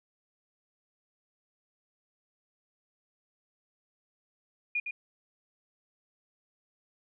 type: tone with echo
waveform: sine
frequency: 2438 Hz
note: D#7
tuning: 36 cents flat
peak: -27 dBFS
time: 4.75-4.8 s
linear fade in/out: 5 ms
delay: 110 ms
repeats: 1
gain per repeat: -6 dB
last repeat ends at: 4.91 s
effects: none